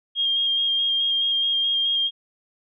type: tone with vibrato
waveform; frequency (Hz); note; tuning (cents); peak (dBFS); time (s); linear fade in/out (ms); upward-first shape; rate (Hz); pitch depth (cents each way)
sine; 3229; G#7; -49; -19; 0.15-2.11; 50; square; 4.7; 13
effects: none